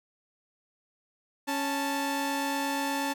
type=tone pair together; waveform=sawtooth; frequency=277.2 / 880 Hz; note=C#4 / A5; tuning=0 / 0 cents; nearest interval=octave + minor sixth; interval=2000 cents; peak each=-27 dBFS; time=1.47-3.14 s; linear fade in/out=20 ms; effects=none